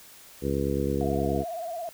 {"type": "harmonic tone", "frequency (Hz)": 69.3, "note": "C#2", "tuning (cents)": 0, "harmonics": [1, 2, 3, 4, 5, 6, 7], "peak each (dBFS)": [-32, -32, -32, -32, -32, -32, -32], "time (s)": [0.41, 1.45], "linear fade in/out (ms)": 50}
{"type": "tone with vibrato", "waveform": "sine", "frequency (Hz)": 679, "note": "F5", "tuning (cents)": -49, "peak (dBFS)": -31, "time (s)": [1.01, 1.89], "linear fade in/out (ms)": 0, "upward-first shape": "sine", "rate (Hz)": 18, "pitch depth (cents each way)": 84}
{"effects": ["white hiss -50 dBFS RMS until 1.93 s"]}